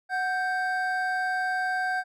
triangle tone pair together, 740 / 1568 Hz, F#5 / G6, 0 / 0 cents, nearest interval octave + minor second, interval 1300 cents, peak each -26 dBFS, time 0.09-2.04 s, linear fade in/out 50 ms, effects none

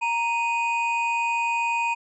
triangle tone pair together, 932.3 / 2489 Hz, A#5 / D#7, 0 / 0 cents, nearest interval octave + perfect fourth, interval 1700 cents, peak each -22 / -24 dBFS, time 0.01-1.95 s, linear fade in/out 20 ms, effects resampled to 22050 Hz

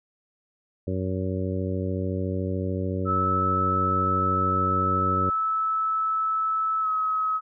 harmonic tone, 93.7 Hz, F#2, 22 cents sharp, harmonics 1 / 2 / 3 / 4 / 5 / 6, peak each -28 / -31 / -33 / -34 / -35 / -36 dBFS, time 0.87-5.3 s, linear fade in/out 5 ms
sine tone with pitch glide, 1306 to 1279.1 Hz, E6 to D#6, -17 to +47 cents, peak -22 dBFS, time 3.05-7.41 s, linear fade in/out 50 ms, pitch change -36 cents, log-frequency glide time 6.81-6.88 s
effects none

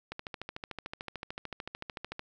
click train, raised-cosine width 0.3 ms, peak -22 dBFS, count 29, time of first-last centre 0.12-2.194 s, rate 13.5 Hz, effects none

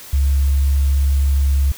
sine tone, 69.3 Hz, C#2, in tune, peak -11 dBFS, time 0.13-1.72 s, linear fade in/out 5 ms, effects tanh soft clip ceiling -8 dBFS + white hiss -37 dBFS RMS until 1.77 s

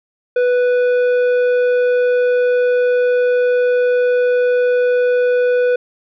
sine tone with tanh clipping, 493.9 Hz, B4, in tune, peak -13 dBFS, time 0.36-5.76 s, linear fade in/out 5 ms, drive 9 dB, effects none

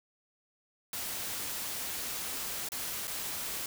white noise with dropouts, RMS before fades -37 dBFS, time 0.93-3.66 s, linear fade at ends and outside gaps 2 ms, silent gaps 2.688-2.719 / 3.072-3.078 s, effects none

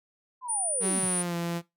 sine linear sweep, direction down, 1046.5 to 88 Hz, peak -34 dBFS, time 0.41-1.08 s, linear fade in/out 50 ms
sine tone, 9400 Hz, D9, 1 cent sharp, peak -27 dBFS, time 0.48-1.23 s, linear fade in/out 20 ms
sawtooth tone with pitch glide, 189.4 to 170.7 Hz, F#3 to F3, +41 to -39 cents, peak -25 dBFS, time 0.8-1.62 s, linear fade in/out 50 ms, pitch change -180 cents, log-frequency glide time 0.98-1.35 s
effects noise-tail reverb RT60 0.2 s tail -20 dB re dry

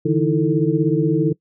sine tone cluster, 146.1 / 161.8 / 313 / 330.1 / 445.4 Hz, D3 / E3 / D#4 / E4 / A4, -9 / -32 / +10 / +2 / +21 cents, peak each -21 dBFS, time 0.05-1.33 s, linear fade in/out 10 ms, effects noise-tail reverb RT60 0.1 s tail -22 dB re dry

